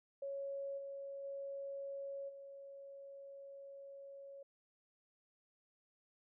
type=tone with level steps; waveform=sine; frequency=554 Hz; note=C#5; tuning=1 cent flat; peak=-40 / -44 / -42 / -50 dBFS; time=0.22-4.43 s; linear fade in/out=5 ms; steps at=0.77 / 1.23 / 2.28 s; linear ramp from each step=20 ms; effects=none

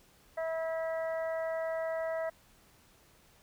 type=harmonic tone; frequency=324.7 Hz; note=E4; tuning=26 cents flat; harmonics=2 / 3 / 4 / 5 / 6; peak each=-32 / -46 / -46 / -48 / -45 dBFS; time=0.37-2.3 s; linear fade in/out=10 ms; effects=pink hiss -63 dBFS RMS until 3.42 s

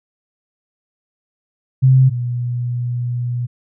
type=tone pair in turn; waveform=sine; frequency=130.81 / 121.85 Hz; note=C3 / B2; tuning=0 / -23 cents; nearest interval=minor second; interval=123 cents; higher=first; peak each=-7 / -18 dBFS; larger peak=first; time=1.82-2.1 / 2.1-3.47 s; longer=second; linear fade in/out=20 ms; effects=none

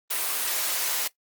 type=high-pass noise; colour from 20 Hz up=white; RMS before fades=-27 dBFS; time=0.1-1.08 s; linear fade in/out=10 ms; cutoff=470 Hz; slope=12 dB/octave; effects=noise-tail reverb RT60 0.1 s tail -17 dB re dry + Opus 24 kbps

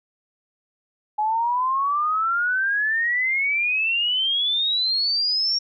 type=exponential sweep; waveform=sine; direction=up; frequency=839 to 5588 Hz; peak=-19 dBFS; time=1.18-5.59 s; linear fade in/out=10 ms; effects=none

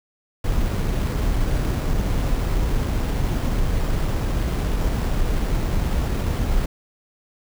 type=noise with sample-and-hold; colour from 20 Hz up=brown; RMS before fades=-21 dBFS; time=0.44-6.66 s; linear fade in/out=5 ms; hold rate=6300 Hz; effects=none

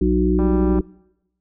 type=harmonic tone; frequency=61.4 Hz; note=B1; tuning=9 cents flat; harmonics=1 / 3 / 5 / 6; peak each=-20 / -20 / -20 / -20 dBFS; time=0.01-0.81 s; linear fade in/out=5 ms
type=click train; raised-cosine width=1 ms; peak=-17 dBFS; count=79; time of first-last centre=0.39-0.788 s; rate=196 Hz
effects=noise-tail reverb RT60 0.9 s tail -23 dB re dry

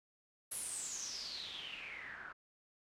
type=noise with low-pass filter sweep; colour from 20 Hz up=white; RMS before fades=-45 dBFS; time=0.51-2.33 s; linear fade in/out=10 ms; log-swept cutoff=11000 to 1400 Hz; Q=8.6; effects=none

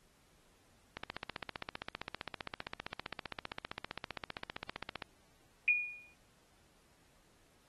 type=click train; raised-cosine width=0.3 ms; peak=-23 dBFS; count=63; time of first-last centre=0.97-5.022 s; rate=15.3 Hz
type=tone with exponential decay; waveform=sine; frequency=2444 Hz; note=D#7; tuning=32 cents flat; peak=-24 dBFS; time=5.68-6.14 s; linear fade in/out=1 ms; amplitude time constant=99 ms
effects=pink hiss -69 dBFS RMS until 7.68 s + AAC 32 kbps

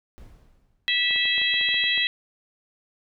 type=noise with exponential decay; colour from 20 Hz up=brown; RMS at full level=-43 dBFS; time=0.18-1.15 s; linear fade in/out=0 ms; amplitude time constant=210 ms
type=harmonic tone; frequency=654 Hz; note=E5; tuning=14 cents flat; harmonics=3 / 4 / 5 / 6; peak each=-25 / -27 / -24 / -27 dBFS; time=0.88-2.07 s; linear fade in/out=0 ms
type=clicks; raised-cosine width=1 ms; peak=-28 dBFS; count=11; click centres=1.109 / 1.161 / 1.255 / 1.38 / 1.416 / 1.541 / 1.612 / 1.689 / 1.743 / 1.84 / 1.977 s
effects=none

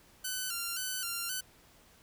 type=tone with vibrato; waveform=5% pulse; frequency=1444 Hz; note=F#6; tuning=43 cents flat; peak=-23 dBFS; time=0.24-1.41 s; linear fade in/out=10 ms; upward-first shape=square; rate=1.9 Hz; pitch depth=74 cents each way; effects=pink hiss -61 dBFS RMS until 2.02 s

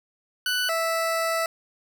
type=tone pair in turn; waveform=20% pulse; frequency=1489 / 657.7 Hz; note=F#6 / E5; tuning=+11 / -4 cents; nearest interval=octave + major second; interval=1415 cents; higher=first; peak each=-18 dBFS; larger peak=neither; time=0.46-0.69 / 0.69-1.46 s; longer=second; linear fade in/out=2 ms; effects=none

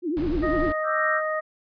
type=tone with vibrato; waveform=sine; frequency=323.1 Hz; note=E4; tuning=35 cents flat; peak=-23 dBFS; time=0.02-0.73 s; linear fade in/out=50 ms; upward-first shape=triangle; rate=10 Hz; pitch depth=240 cents each way
type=noise; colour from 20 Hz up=brown; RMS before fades=-30 dBFS; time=0.17-0.72 s; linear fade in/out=0 ms
type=harmonic tone; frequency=622.3 Hz; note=D#5; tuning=in tune; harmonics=1 / 2 / 3; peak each=-26 / -29 / -31 dBFS; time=0.42-1.41 s; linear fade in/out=20 ms
type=chord; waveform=sine; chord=E half-diminished seventh; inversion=third; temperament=equal with one note detuned; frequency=1174.7 / 1326.1 / 1568 / 1864.7 Hz; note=D6 / E6 / G6 / Bb6; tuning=0 / +10 / 0 / 0 cents; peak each=-32 / -27 / -31 / -28 dBFS; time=0.83-1.22 s; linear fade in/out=50 ms
effects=resampled to 11025 Hz

